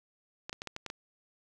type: clicks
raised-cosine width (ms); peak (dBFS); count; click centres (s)
0.2; -21; 7; 0.495 / 0.529 / 0.619 / 0.673 / 0.764 / 0.863 / 0.901
effects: none